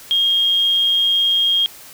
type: tone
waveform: sine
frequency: 3241 Hz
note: G#7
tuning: 43 cents flat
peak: -13 dBFS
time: 0.11-1.66 s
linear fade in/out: 0 ms
effects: white hiss -40 dBFS RMS until 1.93 s